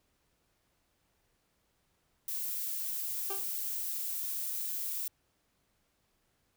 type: noise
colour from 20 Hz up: violet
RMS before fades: -36 dBFS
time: 2.28-5.08 s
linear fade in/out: 2 ms
type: tone with exponential decay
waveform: 20% pulse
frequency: 392 Hz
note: G4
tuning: in tune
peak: -30 dBFS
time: 3.3-3.51 s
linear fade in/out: 5 ms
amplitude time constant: 44 ms
effects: pink hiss -75 dBFS RMS until 6.56 s